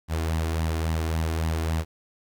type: tone with flanger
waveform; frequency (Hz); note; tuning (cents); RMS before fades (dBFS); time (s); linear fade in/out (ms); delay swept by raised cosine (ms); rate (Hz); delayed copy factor
sawtooth; 80.7; E2; -36; -26; 0.08-1.85; 50; 1 to 2.9; 3.6; +0.5
effects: 10-bit